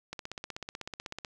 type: click train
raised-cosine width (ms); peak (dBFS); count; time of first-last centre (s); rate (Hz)
0.2; -21; 19; 0.13-1.248; 16.1
effects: none